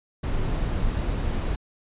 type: noise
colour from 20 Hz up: brown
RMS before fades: -25 dBFS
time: 0.23-1.56 s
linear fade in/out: 10 ms
effects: resampled to 8000 Hz